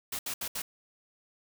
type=noise bursts at uneven times; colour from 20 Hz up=white; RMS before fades=-35 dBFS; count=4; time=0.12-0.19 / 0.26-0.34 / 0.41-0.48 / 0.55-0.62 s; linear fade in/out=5 ms; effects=none